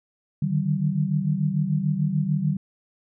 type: tone cluster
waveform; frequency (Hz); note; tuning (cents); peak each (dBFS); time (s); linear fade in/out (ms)
sine; 147.8 / 154.6 / 192; D3 / D#3 / G3; +11 / -11 / -36; -25; 0.42-2.57; 5
effects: none